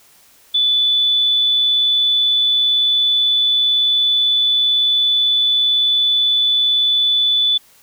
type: tone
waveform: sine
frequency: 3479 Hz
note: A7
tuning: 20 cents flat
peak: -12 dBFS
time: 0.54-7.58 s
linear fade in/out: 10 ms
effects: white hiss -50 dBFS RMS until 7.82 s